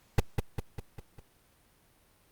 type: noise with echo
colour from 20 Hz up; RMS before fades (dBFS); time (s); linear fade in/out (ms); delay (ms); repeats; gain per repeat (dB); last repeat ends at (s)
brown; -19; 0.18-0.2; 5; 200; 5; -5; 1.2
effects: pink hiss -65 dBFS RMS until 2.31 s + Opus 48 kbps